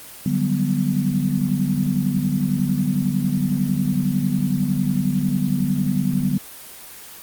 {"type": "chord", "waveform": "sine", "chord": "G major seventh", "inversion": "second", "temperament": "equal", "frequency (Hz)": [146.83, 185, 196, 246.9], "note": ["D3", "F#3", "G3", "B3"], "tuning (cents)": [0, 0, 0, 0], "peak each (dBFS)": -23, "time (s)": [0.26, 6.38], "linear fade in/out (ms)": 2, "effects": ["white hiss -39 dBFS RMS until 7.22 s", "Opus 24 kbps"]}